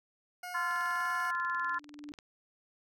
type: tone with pitch glide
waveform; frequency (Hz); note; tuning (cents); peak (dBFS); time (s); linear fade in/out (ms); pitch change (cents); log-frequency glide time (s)
20% pulse; 719 to 724.8; F#5 to F#5; -50 to -36; -35; 0.43-1.31; 5; +14; 0.95-1.05
type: harmonic tone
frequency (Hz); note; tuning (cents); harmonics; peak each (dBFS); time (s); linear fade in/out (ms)
346.3; F4; -15; 3 / 4 / 5; -34 / -35 / -36; 0.54-1.79; 10
type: click train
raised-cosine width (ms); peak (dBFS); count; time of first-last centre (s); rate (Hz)
0.2; -34; 31; 0.71-2.188; 20.3
type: tone with exponential growth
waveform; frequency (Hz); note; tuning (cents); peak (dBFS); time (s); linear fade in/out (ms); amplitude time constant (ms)
sine; 293.7; D4; 0; -40; 1.24-2.12; 0; 190
effects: none